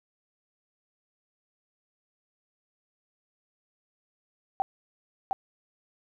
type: tone with echo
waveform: sine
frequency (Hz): 774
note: G5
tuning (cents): -22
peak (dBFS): -22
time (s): 4.6-4.62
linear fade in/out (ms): 0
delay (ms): 710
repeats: 1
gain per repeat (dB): -2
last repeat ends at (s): 5.33
effects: none